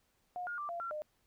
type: tone with pitch steps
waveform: sine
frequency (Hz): 718 / 1423 / 1177 / 687 / 1364 / 607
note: F5 / F6 / D6 / F5 / F6 / D#5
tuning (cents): +48 / +32 / +3 / -29 / -41 / -43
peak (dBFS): -37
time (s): 0.36-1.02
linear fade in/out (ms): 0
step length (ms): 110
effects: pink hiss -75 dBFS RMS until 1.26 s